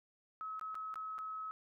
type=tone with dropouts; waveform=sine; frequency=1285 Hz; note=E6; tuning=45 cents flat; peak=-40 dBFS; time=0.41-1.51 s; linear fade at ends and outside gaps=0 ms; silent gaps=0.595-0.612 / 0.745-0.753 / 0.941-0.957 / 1.182-1.188 s; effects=none